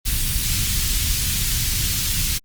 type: band-stop noise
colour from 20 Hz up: pink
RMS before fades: -21 dBFS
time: 0.05-2.39 s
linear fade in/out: 20 ms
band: 110 to 3300 Hz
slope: 12 dB/octave
effects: Opus 32 kbps